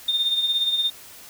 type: tone with tremolo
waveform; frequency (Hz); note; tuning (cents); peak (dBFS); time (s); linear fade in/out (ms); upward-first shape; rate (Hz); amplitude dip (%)
sine; 3640; A#7; -42; -16; 0.08-0.9; 5; sine; 17; 60
effects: tanh soft clip ceiling -14 dBFS + white hiss -44 dBFS RMS until 1.29 s